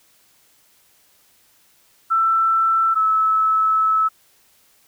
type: tone pair in turn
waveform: sine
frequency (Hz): 1333 / 1301.8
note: E6 / E6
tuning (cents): +19 / -22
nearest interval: unison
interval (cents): 41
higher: first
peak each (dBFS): -14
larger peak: neither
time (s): 2.1-2.95 / 2.95-4.09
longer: second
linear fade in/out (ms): 20
effects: white hiss -57 dBFS RMS until 4.87 s